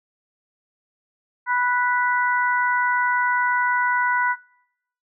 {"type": "harmonic tone", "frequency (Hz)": 492.7, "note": "B4", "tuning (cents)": -4, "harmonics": [2, 3, 4], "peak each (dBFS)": [-21, -22, -27], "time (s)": [1.46, 4.36], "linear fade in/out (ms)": 50, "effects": ["noise-tail reverb RT60 0.8 s tail -23 dB re dry"]}